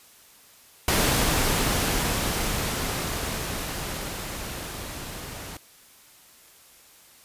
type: noise with level ramp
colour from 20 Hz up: pink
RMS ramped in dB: -21 to -38 dBFS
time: 0.88-5.57 s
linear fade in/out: 2 ms
effects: white hiss -53 dBFS RMS until 7.24 s + resampled to 32000 Hz